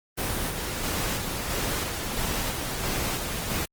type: noise with tremolo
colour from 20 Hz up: pink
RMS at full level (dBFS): -28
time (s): 0.17-3.66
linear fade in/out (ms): 20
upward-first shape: square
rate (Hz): 1.5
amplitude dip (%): 30
effects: Opus 24 kbps